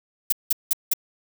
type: noise bursts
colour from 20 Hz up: violet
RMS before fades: -19 dBFS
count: 4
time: 0.3-0.936 s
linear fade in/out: 5 ms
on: 24 ms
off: 180 ms
effects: none